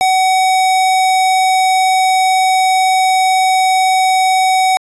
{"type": "tone", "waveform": "square", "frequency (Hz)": 753, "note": "F#5", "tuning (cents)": 30, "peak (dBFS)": -10, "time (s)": [0.01, 4.77], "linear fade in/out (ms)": 0, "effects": ["resampled to 24000 Hz"]}